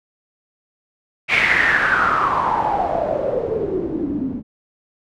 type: noise with low-pass filter sweep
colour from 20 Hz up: white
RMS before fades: -19 dBFS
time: 1.28-4.43 s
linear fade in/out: 50 ms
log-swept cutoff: 2400 to 230 Hz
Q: 7.5
effects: none